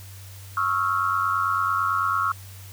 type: tone cluster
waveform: sine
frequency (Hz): 1104 / 1293 / 1382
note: C#6 / E6 / F6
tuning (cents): -7 / -34 / -19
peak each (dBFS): -25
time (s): 0.57-2.32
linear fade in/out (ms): 2
effects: added 96 Hz sine -40 dBFS peak until 2.72 s + white hiss -47 dBFS RMS until 2.72 s